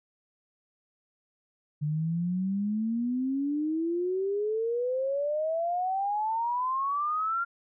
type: exponential sweep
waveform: sine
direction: up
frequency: 146.83 to 1400 Hz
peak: -26 dBFS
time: 1.81-7.45 s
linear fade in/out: 20 ms
effects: none